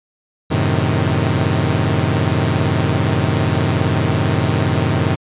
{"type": "chord", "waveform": "sawtooth", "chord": "F# diminished seventh", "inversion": "none", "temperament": "equal", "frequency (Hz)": [92.5, 110, 130.81, 155.56], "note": ["F#2", "A2", "C3", "Eb3"], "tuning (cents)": [0, 0, 0, 0], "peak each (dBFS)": -16, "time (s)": [0.5, 5.16], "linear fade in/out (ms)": 20, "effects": ["resampled to 8000 Hz"]}